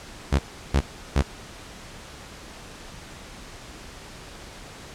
sawtooth tone bursts, 69.3 Hz, C#2, in tune, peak -13 dBFS, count 3, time 0.32-1.224 s, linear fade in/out 10 ms, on 68 ms, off 350 ms, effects pink hiss -42 dBFS RMS until 4.94 s + low-pass 8000 Hz 12 dB/octave

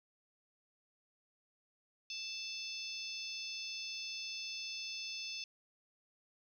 harmonic tone with a mistuned harmonic, 880 Hz, A5, in tune, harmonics 3 / 4 / 5 / 6 / 7, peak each -46 / -48 / -49 / -45 / -51 dBFS, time 2.1-5.44 s, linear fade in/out 2 ms, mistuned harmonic 6, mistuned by -18 cents, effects 12-bit

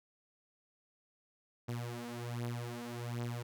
sawtooth beating tone pair, 119 / 120.3 Hz, A#2 / B2, +36 / -45 cents, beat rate 1.3 Hz, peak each -37 / -38 dBFS, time 1.68-3.43 s, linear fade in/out 10 ms, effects none

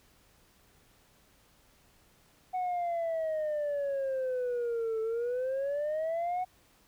sine exponential two-way sweep, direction down then up, 743 to 440 to 743 Hz, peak -27 dBFS, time 2.53-6.45 s, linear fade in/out 20 ms, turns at 5.01 s, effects tanh soft clip ceiling -28 dBFS + pink hiss -64 dBFS RMS until 6.87 s

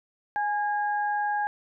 sine tone pair together, 830.6 / 1629.8 Hz, G#5 / G#6, 0 / -33 cents, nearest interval octave, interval 1167 cents, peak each -25 / -31 dBFS, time 0.36-1.47 s, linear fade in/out 0 ms, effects none

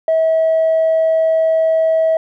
triangle tone with tanh clipping, 645 Hz, E5, 38 cents flat, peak -11 dBFS, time 0.08-2.17 s, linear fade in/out 2 ms, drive 5 dB, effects none

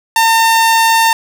sawtooth tone, 906 Hz, A#5, 50 cents flat, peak -4 dBFS, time 0.16-1.13 s, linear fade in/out 2 ms, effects none

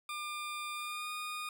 20% pulse tone with pitch glide, 1200 to 1227.3 Hz, D6 to D#6, +37 to -24 cents, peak -33 dBFS, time 0.09-1.49 s, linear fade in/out 2 ms, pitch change +39 cents, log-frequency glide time 0.74-1.1 s, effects none

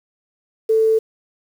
sine tone with quantisation, 442.6 Hz, A4, 10 cents sharp, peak -12 dBFS, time 0.69-0.99 s, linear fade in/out 10 ms, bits 7, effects none

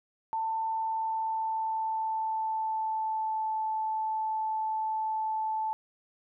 sine tone with pitch glide, 891 to 874.7 Hz, A5 to A5, +22 to -10 cents, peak -28 dBFS, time 0.33-5.73 s, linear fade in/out 0 ms, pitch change -32 cents, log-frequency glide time 0.64-3.53 s, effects none

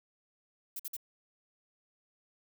violet noise bursts, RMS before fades -39 dBFS, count 3, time 0.76-0.967 s, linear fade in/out 5 ms, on 35 ms, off 51 ms, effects none

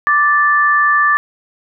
sine tone pair together, 1174.7 / 1758.4 Hz, D6 / A6, 0 / -2 cents, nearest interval perfect fifth, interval 698 cents, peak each -12 dBFS, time 0.07-1.17 s, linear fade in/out 0 ms, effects none

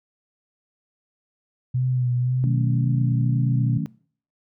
sine tone with vibrato, 125.5 Hz, B2, 28 cents sharp, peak -19 dBFS, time 1.74-3.78 s, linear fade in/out 10 ms, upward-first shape sine, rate 1.9 Hz, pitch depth 35 cents each way
sine chord, D# half-diminished seventh, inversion none, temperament equal, 155.56 / 185 / 220 / 277.2 Hz, D#3 / F#3 / A3 / C#4, 0 / 0 / 0 / 0 cents, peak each -26 / -31 / -30 / -32 dBFS, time 2.44-3.86 s, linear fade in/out 0 ms
effects noise-tail reverb RT60 0.5 s tail -23 dB re dry

